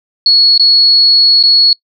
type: tone with dropouts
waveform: sine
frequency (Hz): 4360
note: C#8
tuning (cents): -29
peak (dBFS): -4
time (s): 0.26-1.73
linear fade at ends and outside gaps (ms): 2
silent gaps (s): 0.578-0.596 / 1.428-1.436
effects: noise-tail reverb RT60 0.1 s tail -25 dB re dry